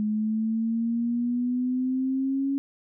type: exponential sweep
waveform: sine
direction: up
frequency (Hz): 210.9 to 277.2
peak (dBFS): -23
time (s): 0-2.58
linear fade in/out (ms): 0
effects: none